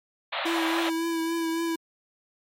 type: band-pass noise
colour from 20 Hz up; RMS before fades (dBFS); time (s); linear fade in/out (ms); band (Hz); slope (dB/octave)
pink; -30; 0.32-0.9; 10; 550 to 4100; 96
type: tone with vibrato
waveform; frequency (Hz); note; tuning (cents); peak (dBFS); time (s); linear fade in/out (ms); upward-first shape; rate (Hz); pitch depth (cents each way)
square; 330.4; E4; +4; -26; 0.45-1.76; 10; triangle; 3.6; 28
effects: MP3 64 kbps